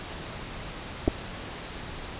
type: clicks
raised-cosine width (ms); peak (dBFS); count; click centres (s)
2; -9; 2; 1.078 / 1.081
effects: pink hiss -38 dBFS RMS until 2.19 s + resampled to 8000 Hz